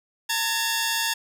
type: tone pair together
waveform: 10% pulse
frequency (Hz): 908.8 / 1691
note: A#5 / G#6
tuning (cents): -44 / +31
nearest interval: major seventh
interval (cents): 1075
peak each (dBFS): -17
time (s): 0.29-1.14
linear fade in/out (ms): 10
effects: none